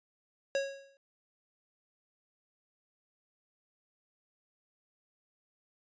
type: tone with exponential decay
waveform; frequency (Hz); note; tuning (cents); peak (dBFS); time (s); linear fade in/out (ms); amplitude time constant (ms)
square; 550; C#5; -14; -27; 0.55-0.97; 1; 91
effects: resampled to 16000 Hz